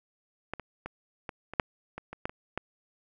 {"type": "clicks", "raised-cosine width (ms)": 0.5, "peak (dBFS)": [-18, -24, -22, -21, -24, -7, -23, -25, -15, -26, -16], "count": 11, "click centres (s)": [0.536, 0.597, 0.86, 1.292, 1.536, 1.598, 1.98, 2.13, 2.255, 2.295, 2.576], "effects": []}